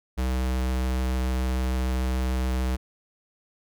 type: tone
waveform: square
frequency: 63.8 Hz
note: C2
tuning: 43 cents flat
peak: -24 dBFS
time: 0.17-2.77 s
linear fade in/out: 20 ms
effects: none